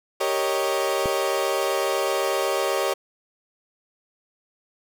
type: chord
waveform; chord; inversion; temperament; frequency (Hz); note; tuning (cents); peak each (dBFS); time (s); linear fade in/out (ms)
30% pulse; Eb dominant seventh; first; equal; 392 / 466.2 / 554.4 / 622.3; G4 / Bb4 / Db5 / Eb5; 0 / 0 / 0 / 0; -24 / -27 / -23 / -26; 0.2-2.94; 10
type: click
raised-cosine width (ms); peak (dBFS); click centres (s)
3; -16; 1.058
effects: none